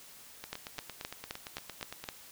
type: two click trains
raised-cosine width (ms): 0.2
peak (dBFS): -23 / -19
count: 15 / 7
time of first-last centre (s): 0.44-2.04 / 0.53-2.088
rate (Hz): 8.75 / 3.85
effects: white hiss -53 dBFS RMS until 2.31 s